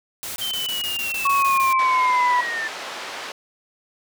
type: noise bursts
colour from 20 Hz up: white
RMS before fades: -31 dBFS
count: 10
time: 0.23-1.728 s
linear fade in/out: 0 ms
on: 130 ms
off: 22 ms
type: linear sweep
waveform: sine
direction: down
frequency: 3136 to 1760 Hz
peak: -24 dBFS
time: 0.41-2.68 s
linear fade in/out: 5 ms
type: tone with pitch glide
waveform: sine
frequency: 1108.7 to 987.7 Hz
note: C#6 to B5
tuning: 0 to 0 cents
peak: -16 dBFS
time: 1.25-2.41 s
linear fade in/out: 5 ms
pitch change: -200 cents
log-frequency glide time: 1.37-2.23 s
type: band-pass noise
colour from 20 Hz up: pink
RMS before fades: -33 dBFS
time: 1.79-3.32 s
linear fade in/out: 2 ms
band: 630 to 4700 Hz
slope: 12 dB/octave
effects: none